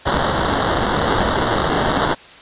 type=noise with sample-and-hold; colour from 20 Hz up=white; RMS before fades=-18 dBFS; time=0.05-2.15 s; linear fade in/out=20 ms; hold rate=2450 Hz; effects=white hiss -41 dBFS RMS until 2.41 s + resampled to 8000 Hz